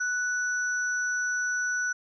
sine tone pair together, 1480 / 5920 Hz, F#6 / F#8, 0 / 0 cents, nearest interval 2 octaves, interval 2400 cents, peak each -26 / -35 dBFS, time 0-1.93 s, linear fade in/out 10 ms, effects none

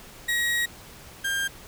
35% pulse tone pair in turn, 1900 / 1597.7 Hz, A#6 / G6, +33 / +33 cents, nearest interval minor third, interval 300 cents, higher first, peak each -21 / -23 dBFS, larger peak first, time 0.28-0.66 / 1.24-1.48 s, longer first, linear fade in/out 10 ms, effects pink hiss -46 dBFS RMS until 1.67 s

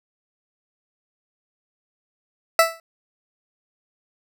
20% pulse tone with exponential decay, 659.3 Hz, E5, in tune, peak -4 dBFS, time 2.59-2.8 s, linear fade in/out 2 ms, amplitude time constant 44 ms, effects none

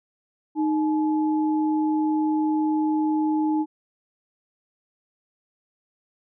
sine tone pair together, 309 / 855 Hz, D#4 / A5, -12 / -50 cents, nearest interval octave + tritone, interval 1762 cents, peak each -20 / -29 dBFS, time 0.55-3.66 s, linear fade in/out 50 ms, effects none

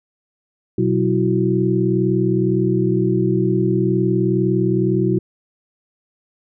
sine tone cluster, 125.1 / 187.2 / 330.1 / 369.7 Hz, B2 / F#3 / E4 / F#4, +23 / +20 / +2 / -1 cents, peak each -20 dBFS, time 0.78-5.19 s, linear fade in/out 5 ms, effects none

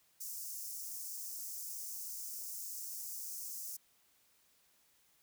white high-pass noise, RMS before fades -44 dBFS, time 0.2-3.77 s, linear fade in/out 10 ms, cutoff 5300 Hz, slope 48 dB/octave, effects white hiss -71 dBFS RMS until 5.22 s

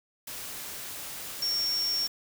sine tone in noise, 5500 Hz, F8, 27 cents flat, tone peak -26 dBFS, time 1.42-2.07 s, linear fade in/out 5 ms, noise white, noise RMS -39 dBFS, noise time 0.27-2.08 s, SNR +10 dB, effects none

